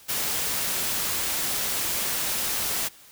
white noise, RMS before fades -27 dBFS, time 0.08-2.89 s, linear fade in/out 20 ms, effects white hiss -51 dBFS RMS until 3.11 s

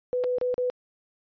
sine tone with dropouts, 497.8 Hz, B4, 14 cents sharp, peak -23 dBFS, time 0.13-0.7 s, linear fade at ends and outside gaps 0 ms, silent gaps 0.238-0.242 / 0.384-0.413 / 0.542-0.58 s, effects resampled to 11025 Hz

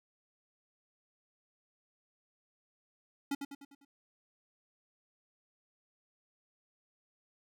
square tone with echo, 280.7 Hz, C#4, 22 cents sharp, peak -32 dBFS, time 3.31-3.35 s, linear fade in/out 5 ms, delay 100 ms, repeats 5, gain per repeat -6 dB, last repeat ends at 3.85 s, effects none

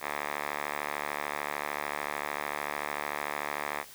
5% pulse tone with band-pass filter, 73.42 Hz, D2, in tune, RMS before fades -35 dBFS, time 0-3.85 s, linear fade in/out 50 ms, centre 1500 Hz, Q 2.7, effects white hiss -50 dBFS RMS until 3.94 s

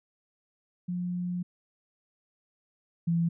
sine tone pair in turn, 178 / 168.37 Hz, F3 / E3, +33 / +37 cents, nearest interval minor second, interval 96 cents, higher first, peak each -29 / -23 dBFS, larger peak second, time 0.88-1.43 / 3.07-3.29 s, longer first, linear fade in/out 10 ms, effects none

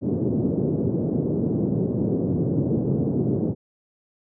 pink band-pass noise, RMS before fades -23 dBFS, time 0.01-3.55 s, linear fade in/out 50 ms, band 120 to 420 Hz, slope 24 dB/octave, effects none

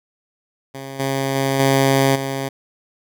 10% pulse tone with level steps, 135.7 Hz, C#3, 36 cents flat, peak -22 / -11 / -9 / -5 / -14 dBFS, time 0.74-2.49 s, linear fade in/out 10 ms, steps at 0.99 / 1.35 / 1.59 / 2.15 s, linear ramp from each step 10 ms, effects none

